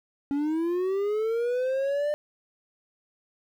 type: linear sweep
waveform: triangle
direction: up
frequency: 277.2 to 600 Hz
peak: -22 dBFS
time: 0.31-2.14 s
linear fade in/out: 0 ms
effects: 10-bit